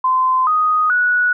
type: tone with pitch steps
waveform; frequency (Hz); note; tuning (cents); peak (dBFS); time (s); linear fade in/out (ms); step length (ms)
sine; 1031 / 1246 / 1468; C6 / D#6 / F#6; -26 / +2 / -14; -12; 0.04-1.33; 5; 430
effects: none